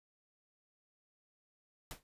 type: noise with exponential decay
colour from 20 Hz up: pink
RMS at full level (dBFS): -41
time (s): 1.91-2.03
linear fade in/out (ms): 0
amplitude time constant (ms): 26
effects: resampled to 32000 Hz